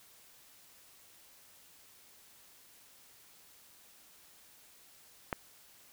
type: click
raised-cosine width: 0.5 ms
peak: -17 dBFS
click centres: 5.328 s
effects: white hiss -60 dBFS RMS until 5.92 s